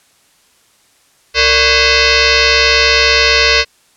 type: tone with frequency modulation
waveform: sine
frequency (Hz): 1108.7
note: C#6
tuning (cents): 0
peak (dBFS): -7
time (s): 1.34-3.65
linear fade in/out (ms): 50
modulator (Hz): 522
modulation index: 7.8
effects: white hiss -52 dBFS RMS until 3.96 s + low-pass 10000 Hz 12 dB/octave